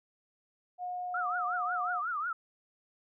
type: tone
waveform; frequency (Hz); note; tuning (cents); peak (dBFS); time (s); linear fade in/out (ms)
sine; 721; F#5; -45; -34; 0.78-2.02; 50
type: tone with vibrato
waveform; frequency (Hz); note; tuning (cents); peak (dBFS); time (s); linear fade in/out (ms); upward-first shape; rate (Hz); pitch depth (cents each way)
sine; 1302; E6; -22; -31; 1.14-2.33; 5; triangle; 5.5; 220
effects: none